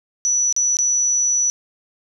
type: tone with dropouts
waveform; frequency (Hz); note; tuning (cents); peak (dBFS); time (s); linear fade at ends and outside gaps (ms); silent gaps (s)
sine; 5920; F#8; 0; -15; 0.25-1.5; 0; 0.526-0.564 / 0.769-0.788
effects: none